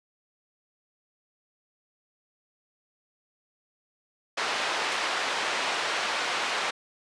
pink band-pass noise, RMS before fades -29 dBFS, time 4.37-6.71 s, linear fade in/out 10 ms, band 720 to 4100 Hz, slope 12 dB/octave
white noise with exponential decay, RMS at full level -37 dBFS, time 4.92-5.1 s, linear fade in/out 1 ms, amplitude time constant 38 ms
effects resampled to 22050 Hz

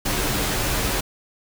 pink noise with comb filter, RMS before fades -23 dBFS, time 0.05-1.01 s, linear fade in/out 10 ms, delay 12 ms, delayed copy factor -0.55, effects none

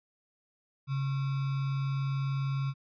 sine tone with sample-and-hold, 136.5 Hz, C#3, 26 cents flat, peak -28 dBFS, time 0.87-2.74 s, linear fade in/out 50 ms, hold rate 1225 Hz, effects resampled to 11025 Hz

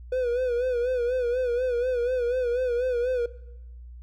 triangle tone with vibrato, 493.8 Hz, B4, in tune, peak -21 dBFS, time 0.12-3.26 s, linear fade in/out 5 ms, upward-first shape sine, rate 4.1 Hz, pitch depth 74 cents each way, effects noise-tail reverb RT60 1.0 s tail -22 dB re dry + added 60 Hz sine -40 dBFS peak until 4.02 s

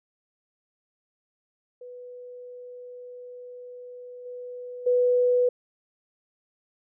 sine tone with level steps, 493.9 Hz, B4, in tune, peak -39 / -35 / -18 dBFS, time 1.81-5.49 s, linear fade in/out 5 ms, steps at 4.25 / 4.86 s, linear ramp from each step 10 ms, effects none

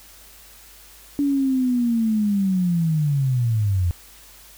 sine linear sweep, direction down, 287.8 to 84.3 Hz, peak -17 dBFS, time 1.19-3.91 s, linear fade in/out 0 ms, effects added 50 Hz sine -52 dBFS peak until 4.57 s + white hiss -47 dBFS RMS until 4.57 s

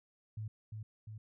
sine tone with echo, 108.1 Hz, A2, 30 cents flat, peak -38 dBFS, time 0.37-0.48 s, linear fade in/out 5 ms, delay 350 ms, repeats 2, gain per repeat -3 dB, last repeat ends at 1.18 s, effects none

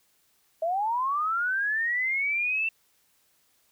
sine linear sweep, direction up, 632 to 2686 Hz, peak -24 dBFS, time 0.62-2.69 s, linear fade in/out 5 ms, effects white hiss -67 dBFS RMS until 3.71 s

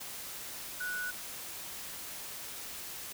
sine tone in noise, 1474 Hz, F#6, 7 cents flat, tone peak -34 dBFS, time 0.8-1.11 s, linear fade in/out 10 ms, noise white, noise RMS -43 dBFS, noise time 0-3.13 s, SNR +6 dB, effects none

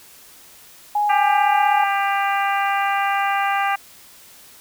sine tone, 830.6 Hz, G#5, in tune, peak -16 dBFS, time 0.95-1.84 s, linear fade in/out 5 ms
harmonic tone, 397.3 Hz, G4, 23 cents sharp, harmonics 2 / 3 / 4 / 5 / 6 / 7, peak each -20 / -24 / -26 / -28 / -30 / -31 dBFS, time 1.09-3.76 s, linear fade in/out 10 ms
effects white hiss -46 dBFS RMS until 4.6 s

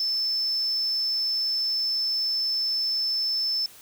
sine tone, 5274 Hz, E8, in tune, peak -23 dBFS, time 0-3.66 s, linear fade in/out 2 ms, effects white hiss -49 dBFS RMS until 3.81 s

